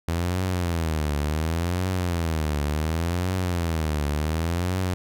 sawtooth tone with vibrato, 82.41 Hz, E2, in tune, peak -19 dBFS, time 0.08-4.94 s, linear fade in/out 0 ms, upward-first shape triangle, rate 0.69 Hz, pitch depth 230 cents each way, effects none

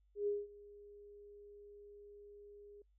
sine tone with ADSR envelope, 410 Hz, G#4, 22 cents flat, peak -32 dBFS, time 0.15-2.82 s, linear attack 120 ms, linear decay 200 ms, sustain -22 dB, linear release 3 ms, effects noise-tail reverb RT60 0.1 s tail -26 dB re dry + added 50 Hz sine -69 dBFS peak until 2.98 s

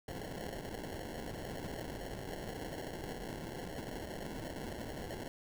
white noise with sample-and-hold, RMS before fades -43 dBFS, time 0.08-5.28 s, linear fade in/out 2 ms, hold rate 1225 Hz, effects none

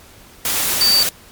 sine tone in noise, 4607 Hz, D8, 34 cents flat, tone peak -11 dBFS, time 0.81-1.03 s, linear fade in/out 2 ms, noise white, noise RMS -19 dBFS, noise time 0.45-1.09 s, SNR +5 dB, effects pink hiss -44 dBFS RMS until 1.31 s + MP3 96 kbps

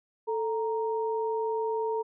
sine tone pair together, 441.8 / 932.3 Hz, A4 / A#5, +7 / 0 cents, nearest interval octave + minor second, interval 1293 cents, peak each -28 / -32 dBFS, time 0.27-2.03 s, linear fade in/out 20 ms, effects none

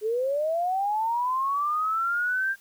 sine linear sweep, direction up, 415.3 to 1601 Hz, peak -23 dBFS, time 0.01-2.56 s, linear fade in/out 50 ms, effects white hiss -57 dBFS RMS until 2.6 s

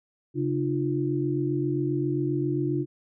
sine tone cluster, 137.1 / 303.9 / 351.4 Hz, C#3 / D#4 / F4, -19 / -41 / +11 cents, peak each -28 dBFS, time 0.34-2.86 s, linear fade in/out 50 ms, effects none

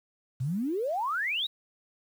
sine exponential sweep, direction up, 118.2 to 3951 Hz, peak -27 dBFS, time 0.4-1.47 s, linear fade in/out 10 ms, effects 9-bit

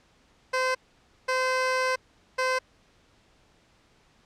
15% pulse tone bursts at uneven times, 515 Hz, C5, 28 cents flat, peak -17 dBFS, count 3, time 0.53-0.75 / 1.28-1.96 / 2.38-2.59 s, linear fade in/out 10 ms, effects pink hiss -62 dBFS RMS until 4.25 s + low-pass 6000 Hz 12 dB/octave

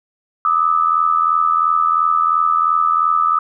sine tone pair together, 1200 / 1282.9 Hz, D6 / E6, +37 / -47 cents, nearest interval minor second, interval 116 cents, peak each -15 dBFS, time 0.45-3.39 s, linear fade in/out 2 ms, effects none

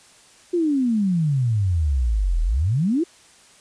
sine exponential two-way sweep, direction down then up, 361.7 to 38.89 to 361.7 Hz, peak -17 dBFS, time 0.53-3.04 s, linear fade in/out 10 ms, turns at 2.42 s, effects white hiss -51 dBFS RMS until 3.6 s + resampled to 22050 Hz

